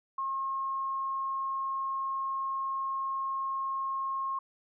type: tone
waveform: sine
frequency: 1077 Hz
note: C6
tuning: 50 cents sharp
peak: -30 dBFS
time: 0.18-4.39 s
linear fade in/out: 5 ms
effects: none